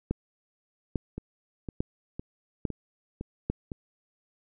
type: two click trains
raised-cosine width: 3 ms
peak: -14 / -22 dBFS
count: 5 / 6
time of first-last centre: 0.11-3.5 / 1.18-3.718 s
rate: 1.18 / 1.97 Hz
effects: none